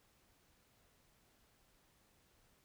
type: silence
effects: pink hiss -72 dBFS RMS until 2.64 s